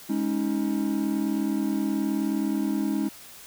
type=chord; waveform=triangle; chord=Ab suspended fourth; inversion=none; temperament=equal with one note detuned; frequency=207.7 / 277.2 / 316.2 Hz; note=Ab3 / Db4 / Eb4; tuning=0 / 0 / +28 cents; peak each=-26 dBFS; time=0.09-3.09 s; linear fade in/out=10 ms; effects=white hiss -46 dBFS RMS until 3.46 s